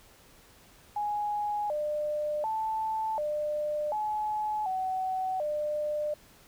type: tone with pitch steps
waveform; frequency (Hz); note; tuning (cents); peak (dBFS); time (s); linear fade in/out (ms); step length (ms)
sine; 832 / 599 / 878 / 599 / 851 / 752 / 599; G#5 / D5 / A5 / D5 / G#5 / F#5 / D5; +3 / +34 / -4 / +34 / +42 / +28 / +34; -28; 0.96-6.14; 5; 740
effects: pink hiss -57 dBFS RMS until 6.47 s